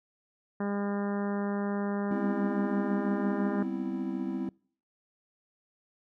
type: harmonic tone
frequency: 202 Hz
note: G#3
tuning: 48 cents flat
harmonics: 1 / 2 / 3 / 4 / 5 / 6 / 7 / 8 / 9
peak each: -30 / -36 / -40 / -42 / -44 / -46 / -47 / -48 / -49 dBFS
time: 0.6-3.63 s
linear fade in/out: 5 ms
type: chord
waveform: triangle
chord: C major seventh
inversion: second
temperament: equal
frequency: 196 / 246.9 / 261.6 / 329.6 Hz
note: G3 / B3 / C4 / E4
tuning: 0 / 0 / 0 / 0 cents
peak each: -34 / -37 / -33 / -34 dBFS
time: 2.11-4.49 s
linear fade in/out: 2 ms
effects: noise-tail reverb RT60 0.5 s tail -26 dB re dry